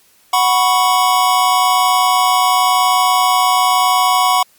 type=chord; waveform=square; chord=F# suspended fourth; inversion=none; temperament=equal; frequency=740 / 987.8 / 1108.7 Hz; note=F#5 / B5 / C#6; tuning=0 / 0 / 0 cents; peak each=-16 dBFS; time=0.33-4.43 s; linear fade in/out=5 ms; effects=white hiss -52 dBFS RMS until 4.58 s + Opus 48 kbps